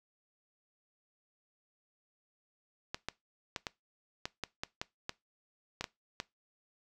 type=clicks; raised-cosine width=0.2 ms; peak=-18 dBFS; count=12; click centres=2.945 / 3.086 / 3.562 / 3.668 / 4.255 / 4.437 / 4.635 / 4.815 / 5.094 / 5.81 / 5.842 / 6.201 s; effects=noise-tail reverb RT60 0.2 s tail -21 dB re dry